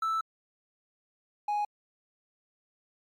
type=tone pair in turn; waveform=triangle; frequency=1318.5 / 830.6 Hz; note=E6 / G#5; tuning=0 / 0 cents; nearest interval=minor sixth; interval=800 cents; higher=first; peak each=-24 dBFS; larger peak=neither; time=0.02-0.21 / 1.48-1.65 s; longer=first; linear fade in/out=5 ms; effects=tanh soft clip ceiling -20 dBFS + MP3 96 kbps